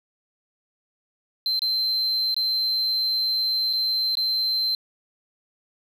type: tone with dropouts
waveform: sine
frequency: 4106 Hz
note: C8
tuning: 33 cents flat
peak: -18 dBFS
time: 1.46-4.75 s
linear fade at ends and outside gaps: 1 ms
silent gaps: 1.593-1.619 / 2.344-2.365 / 3.729-3.734 / 4.153-4.171 s
effects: tanh soft clip ceiling -20 dBFS